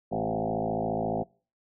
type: tone with frequency modulation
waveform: sine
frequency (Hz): 453.5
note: A#4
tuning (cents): -48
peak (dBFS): -26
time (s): 0.11-1.24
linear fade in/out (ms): 20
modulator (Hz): 54.4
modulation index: 5.9
effects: noise-tail reverb RT60 0.4 s tail -25 dB re dry